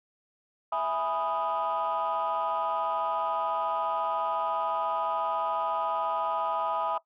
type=chord; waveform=sine; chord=E major seventh; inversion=none; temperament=equal; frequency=659.3 / 830.6 / 987.8 / 1244.5 Hz; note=E5 / G#5 / B5 / D#6; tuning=0 / 0 / 0 / 0 cents; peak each=-31 dBFS; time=0.72-6.98 s; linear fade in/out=5 ms; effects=noise-tail reverb RT60 0.1 s tail -18 dB re dry + tanh soft clip ceiling -21 dBFS